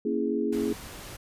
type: chord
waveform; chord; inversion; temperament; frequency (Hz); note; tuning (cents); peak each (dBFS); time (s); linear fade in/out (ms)
sine; A# half-diminished seventh; none; equal; 233.1 / 277.2 / 329.6 / 415.3; A#3 / C#4 / E4 / G#4; 0 / 0 / 0 / 0; -30 / -31 / -31 / -29; 0.05-0.73; 5
type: noise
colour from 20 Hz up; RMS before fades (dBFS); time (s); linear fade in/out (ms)
pink; -42; 0.52-1.17; 10
effects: resampled to 32000 Hz